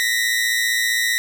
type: tone pair together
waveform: sawtooth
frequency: 1864.7 / 1980 Hz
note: A#6 / B6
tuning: 0 / +4 cents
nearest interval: minor second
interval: 104 cents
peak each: -17 dBFS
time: 0-1.18 s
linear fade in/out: 0 ms
effects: none